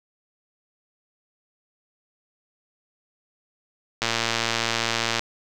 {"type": "click train", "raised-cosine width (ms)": 0.2, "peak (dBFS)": -5, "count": 136, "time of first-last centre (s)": [4.02, 5.194], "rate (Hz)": 115, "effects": []}